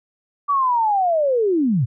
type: linear sweep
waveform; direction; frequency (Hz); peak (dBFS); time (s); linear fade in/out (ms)
sine; down; 1162 to 103.83; -15; 0.48-1.86; 20
effects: none